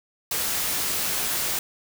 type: noise with comb filter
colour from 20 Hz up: white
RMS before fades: -26 dBFS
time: 0.31-1.59 s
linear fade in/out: 2 ms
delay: 19 ms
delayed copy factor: -0.5
effects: none